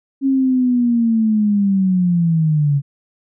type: linear sweep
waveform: sine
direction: down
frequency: 273.6 to 138.59 Hz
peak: -12 dBFS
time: 0.21-2.82 s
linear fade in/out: 50 ms
effects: none